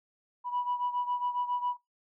sine beating tone pair, 979 / 986.3 Hz, B5 / B5, -15 / -3 cents, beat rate 7.3 Hz, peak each -30 / -34 dBFS, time 0.44-1.77 s, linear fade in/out 50 ms, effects noise-tail reverb RT60 0.2 s tail -22 dB re dry + tanh soft clip ceiling -23 dBFS

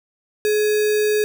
sine tone with sample-and-hold, 423.6 Hz, G#4, 34 cents sharp, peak -15 dBFS, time 0.45-1.24 s, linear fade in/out 0 ms, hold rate 2100 Hz, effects none

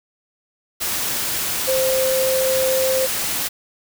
sine tone in noise, 523.3 Hz, C5, in tune, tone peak -17 dBFS, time 1.67-3.07 s, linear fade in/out 20 ms, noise white, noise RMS -23 dBFS, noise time 0.8-3.49 s, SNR +3 dB, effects none

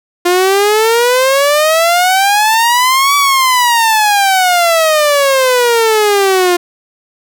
sawtooth exponential two-way sweep, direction up then down, 349.2 to 1150 to 349.2 Hz, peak -4 dBFS, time 0.25-6.57 s, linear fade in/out 10 ms, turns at 3.16 s, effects none

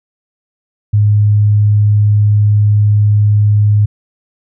sine tone, 104.4 Hz, G#2, 10 cents sharp, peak -6 dBFS, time 0.93-3.86 s, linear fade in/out 10 ms, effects none

